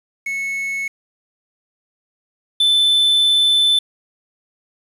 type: tone pair in turn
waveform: triangle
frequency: 2200 / 3522 Hz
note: C#7 / A7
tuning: -14 / +1 cents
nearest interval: minor sixth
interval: 815 cents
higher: second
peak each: -19 / -10 dBFS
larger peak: second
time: 0.26-0.88 / 2.6-3.79 s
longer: second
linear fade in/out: 5 ms
effects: resampled to 32000 Hz + 7-bit